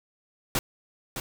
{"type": "noise with echo", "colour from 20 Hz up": "pink", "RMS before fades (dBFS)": -25, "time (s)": [0.55, 0.59], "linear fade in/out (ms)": 2, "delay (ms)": 610, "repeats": 1, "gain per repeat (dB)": -8, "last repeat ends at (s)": 1.2, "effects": []}